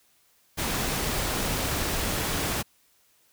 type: noise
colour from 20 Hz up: pink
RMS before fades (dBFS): -28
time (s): 0.57-2.63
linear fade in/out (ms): 20
effects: white hiss -64 dBFS RMS until 3.32 s